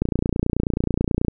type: click train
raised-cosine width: 3 ms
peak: -7 dBFS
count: 38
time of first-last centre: 0.02-1.283 s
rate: 29.3 Hz
effects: none